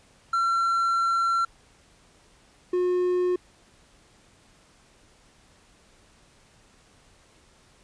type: tone pair in turn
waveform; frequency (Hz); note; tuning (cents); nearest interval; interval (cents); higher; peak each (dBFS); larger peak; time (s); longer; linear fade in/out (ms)
triangle; 1359 / 360; F6 / F#4; -48 / -47; octave + major seventh; 2299; first; -19; neither; 0.33-1.45 / 2.73-3.36; first; 5
effects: pink hiss -58 dBFS RMS until 7.83 s + resampled to 22050 Hz